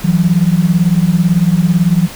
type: beating tone pair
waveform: sine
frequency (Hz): 164.81 / 182.81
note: E3 / F#3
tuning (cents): 0 / -21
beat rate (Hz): 18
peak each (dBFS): -11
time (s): 0.04-2.08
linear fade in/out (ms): 10
effects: pink hiss -30 dBFS RMS until 2.15 s